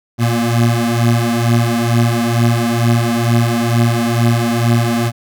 25% pulse beating tone pair, 116.54 / 118.74 Hz, A#2 / A#2, 0 / +32 cents, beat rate 2.2 Hz, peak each -10 / -12 dBFS, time 0.18-5.12 s, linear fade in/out 50 ms, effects none

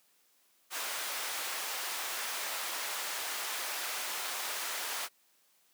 pink high-pass noise, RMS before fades -37 dBFS, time 0.7-5.09 s, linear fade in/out 50 ms, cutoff 880 Hz, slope 12 dB/octave, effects white hiss -69 dBFS RMS until 5.73 s + high-pass 200 Hz 12 dB/octave

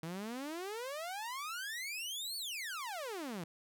sawtooth exponential two-way sweep, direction up then down, 157.1 to 4550 to 157.1 Hz, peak -36 dBFS, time 0.03-3.44 s, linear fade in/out 2 ms, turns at 2.37 s, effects none

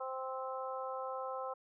harmonic tone, 261.6 Hz, C4, in tune, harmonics 2 / 3 / 4 / 5, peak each -41 / -44 / -44 / -45 dBFS, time 0-1.54 s, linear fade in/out 10 ms, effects none

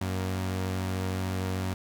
sawtooth tone pair together, 93.4 / 234.7 Hz, F#2 / A#3, +17 / +12 cents, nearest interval octave + major third, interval 1595 cents, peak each -25 / -34 dBFS, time 0.01-1.74 s, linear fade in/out 5 ms, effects none

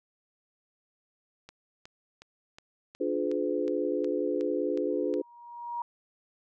click train, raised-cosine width 0.2 ms, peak -29 dBFS, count 11, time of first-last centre 1.49-5.14 s, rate 2.74 Hz
sine chord, D diminished seventh, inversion none, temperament just, 293.7 / 352.4 / 422.9 / 507.5 Hz, D4 / F4 / Ab4 / Cb5, 0 / +16 / +31 / +47 cents, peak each -32 dBFS, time 3-5.22 s, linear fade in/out 10 ms
sine tone with exponential growth, 950 Hz, A#5, 33 cents sharp, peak -29 dBFS, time 4.9-5.82 s, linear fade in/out 2 ms, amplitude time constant 200 ms
effects none

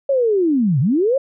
sine linear two-way sweep, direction down then up, 565 to 119.1 to 565 Hz, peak -13 dBFS, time 0.09-1.18 s, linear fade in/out 5 ms, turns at 0.8 s, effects none

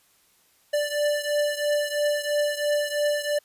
square beating tone pair, 587.3 / 590.3 Hz, D5 / D5, 0 / +9 cents, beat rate 3 Hz, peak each -25 / -28 dBFS, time 0.73-3.39 s, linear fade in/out 10 ms, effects white hiss -62 dBFS RMS until 3.44 s + resampled to 32000 Hz

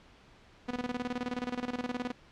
sawtooth tone with tremolo, 246.9 Hz, B3, in tune, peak -27 dBFS, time 0.68-2.12 s, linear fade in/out 10 ms, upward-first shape square, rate 19 Hz, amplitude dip 80%, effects pink hiss -58 dBFS RMS until 2.31 s + low-pass 4000 Hz 12 dB/octave

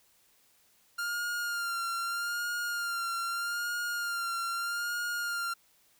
45% pulse tone with vibrato, 1400 Hz, F6, 4 cents sharp, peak -31 dBFS, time 0.98-5.54 s, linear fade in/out 10 ms, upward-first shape sine, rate 0.8 Hz, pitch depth 35 cents each way, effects white hiss -66 dBFS RMS until 5.99 s

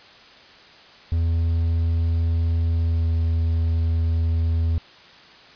triangle tone with pitch glide, 83 to 82.28 Hz, E2 to E2, +12 to -3 cents, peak -16 dBFS, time 1.12-4.78 s, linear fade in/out 0 ms, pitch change -15 cents, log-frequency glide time 2.84-3.07 s, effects white hiss -47 dBFS RMS until 5.55 s + resampled to 11025 Hz

